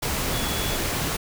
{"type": "tone in noise", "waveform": "sine", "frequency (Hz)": 3399, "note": "G#7", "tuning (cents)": 39, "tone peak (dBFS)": -34, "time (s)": [0.33, 0.77], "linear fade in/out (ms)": 10, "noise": "pink", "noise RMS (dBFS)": -26, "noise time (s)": [0.02, 1.17], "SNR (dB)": -11, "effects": []}